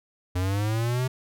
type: linear sweep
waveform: square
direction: up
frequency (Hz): 88.7 to 130.5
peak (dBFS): -24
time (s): 0.35-1.08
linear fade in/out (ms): 10
effects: none